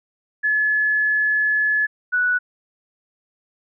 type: tone pair in turn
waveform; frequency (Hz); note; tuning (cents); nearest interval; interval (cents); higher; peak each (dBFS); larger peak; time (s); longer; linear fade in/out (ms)
sine; 1712 / 1476.1; A6 / F#6; -48 / -5; minor third; 257; first; -16; neither; 0.43-1.87 / 2.12-2.39; first; 20
effects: none